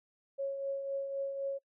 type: tone with tremolo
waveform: sine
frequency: 550 Hz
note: C#5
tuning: 14 cents flat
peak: -31 dBFS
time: 0.38-1.59 s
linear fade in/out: 20 ms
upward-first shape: triangle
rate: 3.9 Hz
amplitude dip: 50%
effects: noise-tail reverb RT60 0.1 s tail -26 dB re dry